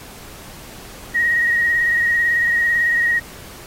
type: tone with vibrato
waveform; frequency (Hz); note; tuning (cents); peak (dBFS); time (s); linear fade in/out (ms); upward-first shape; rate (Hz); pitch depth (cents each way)
sine; 1883; A#6; +17; -14; 1.14-3.2; 20; triangle; 18; 30
effects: pink hiss -39 dBFS RMS until 3.66 s + AAC 48 kbps